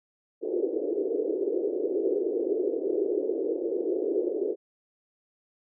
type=band-pass noise; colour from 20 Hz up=white; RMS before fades=-28 dBFS; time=0.41-4.56 s; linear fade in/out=50 ms; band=340 to 460 Hz; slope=48 dB/octave; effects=none